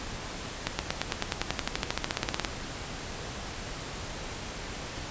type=accelerating click train; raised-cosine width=0.2 ms; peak=-9 dBFS; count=23; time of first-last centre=0.67-2.448 s; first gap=120 ms; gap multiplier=0.96; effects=pink hiss -38 dBFS RMS until 5.1 s + resampled to 16000 Hz